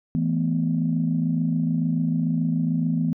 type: chord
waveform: sine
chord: E suspended fourth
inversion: none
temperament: equal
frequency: 164.81 / 220 / 246.9 Hz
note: E3 / A3 / B3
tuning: 0 / 0 / 0 cents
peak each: -22 / -28 / -24 dBFS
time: 0.15-3.13 s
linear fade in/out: 0 ms
effects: tanh soft clip ceiling -11 dBFS